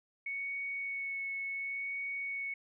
sine tone with vibrato, 2217 Hz, C#7, in tune, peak -35 dBFS, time 0.26-2.54 s, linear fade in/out 5 ms, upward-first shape sine, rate 0.69 Hz, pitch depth 12 cents each way, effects none

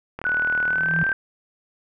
click train, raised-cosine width 0.5 ms, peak -17 dBFS, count 37, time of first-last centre 0.19-1.118 s, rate 38.8 Hz
sine tone with pitch glide, 1480 to 1567.1 Hz, F#6 to G6, 0 to -1 cents, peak -19 dBFS, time 0.25-1.13 s, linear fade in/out 2 ms, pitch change +99 cents, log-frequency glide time 0.66-0.95 s
sine tone with exponential growth, 163.7 Hz, E3, 12 cents flat, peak -19 dBFS, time 0.52-1.03 s, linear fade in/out 0 ms, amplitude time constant 110 ms
effects none

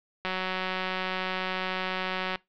click train, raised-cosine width 0.3 ms, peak -14 dBFS, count 393, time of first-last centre 0.25-2.358 s, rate 186 Hz, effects noise-tail reverb RT60 0.2 s tail -23 dB re dry + low-pass 4000 Hz 12 dB/octave

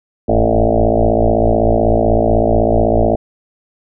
sine tone with frequency modulation, 338.3 Hz, E4, 45 cents sharp, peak -9 dBFS, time 0.28-3.16 s, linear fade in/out 10 ms, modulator 56 Hz, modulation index 6.5, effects none

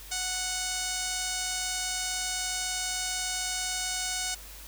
5% pulse tone with low-pass filter, 738 Hz, F#5, 5 cents flat, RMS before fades -32 dBFS, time 0.11-4.35 s, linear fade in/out 10 ms, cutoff 8100 Hz, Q 1.8, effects added 50 Hz sine -47 dBFS peak until 4.67 s + white hiss -47 dBFS RMS until 4.67 s

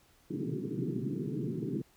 pink band-pass noise, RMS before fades -35 dBFS, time 0.3-1.82 s, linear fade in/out 5 ms, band 120 to 420 Hz, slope 96 dB/octave, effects pink hiss -65 dBFS RMS until 1.96 s

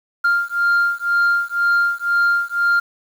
sine beating tone pair, 1396.9 / 1398.9 Hz, F6 / F6, 0 / +2 cents, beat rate 2 Hz, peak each -16 dBFS, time 0.24-2.8 s, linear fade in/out 10 ms, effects tanh soft clip ceiling -11 dBFS + 7-bit

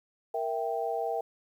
sine chord, E diminished, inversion second, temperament equal, 466.2 / 659.3 / 784 Hz, Bb4 / E5 / G5, 0 / 0 / 0 cents, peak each -33 dBFS, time 0.34-1.21 s, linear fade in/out 5 ms, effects 10-bit

